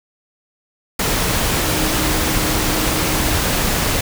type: tone in noise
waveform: sine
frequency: 311.1 Hz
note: D#4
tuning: in tune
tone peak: -25 dBFS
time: 1.66-3.36 s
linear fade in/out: 5 ms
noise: pink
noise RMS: -18 dBFS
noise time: 0.99-4.01 s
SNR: -10 dB
effects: none